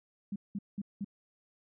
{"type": "tone bursts", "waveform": "sine", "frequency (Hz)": 200.8, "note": "G3", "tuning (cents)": 42, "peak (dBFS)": -33, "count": 4, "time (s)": [0.32, 1.046], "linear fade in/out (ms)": 5, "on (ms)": 39, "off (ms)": 190, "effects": []}